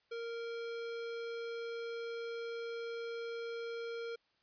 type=tone; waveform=square; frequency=464.4 Hz; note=A#4; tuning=7 cents flat; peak=-40 dBFS; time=0.11-4.16 s; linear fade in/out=10 ms; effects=white hiss -75 dBFS RMS until 4.42 s + resampled to 11025 Hz